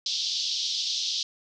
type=band-pass noise; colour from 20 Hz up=pink; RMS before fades=-29 dBFS; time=0.06-1.23 s; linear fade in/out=2 ms; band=3300 to 5700 Hz; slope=48 dB/octave; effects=none